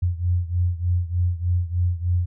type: beating tone pair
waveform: sine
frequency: 87.31 / 90.61 Hz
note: F2 / F#2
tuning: 0 / -36 cents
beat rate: 3.3 Hz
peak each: -21 / -24 dBFS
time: 0.02-2.26 s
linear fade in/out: 10 ms
effects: none